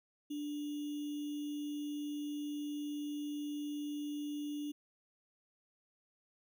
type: tone with sample-and-hold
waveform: sine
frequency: 293.7 Hz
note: D4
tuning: in tune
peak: -37 dBFS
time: 0.3-4.72 s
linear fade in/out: 10 ms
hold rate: 3150 Hz
effects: none